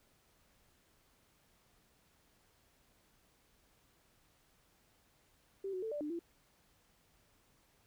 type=tone with pitch steps; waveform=sine; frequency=390.1 / 370.3 / 444 / 588 / 299 / 339.3 Hz; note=G4 / F#4 / A4 / D5 / D4 / F4; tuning=-8 / +1 / +16 / +2 / +31 / -50 cents; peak=-37 dBFS; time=5.64-6.192 s; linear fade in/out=5 ms; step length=92 ms; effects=pink hiss -71 dBFS RMS until 7.86 s